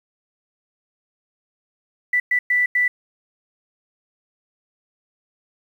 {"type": "tone bursts at uneven times", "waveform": "sine", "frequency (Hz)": 1975.5, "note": "B6", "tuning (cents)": 0, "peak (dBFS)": -15, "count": 4, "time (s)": [[2.13, 2.2], [2.31, 2.39], [2.5, 2.66], [2.75, 2.88]], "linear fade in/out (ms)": 5, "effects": ["8-bit"]}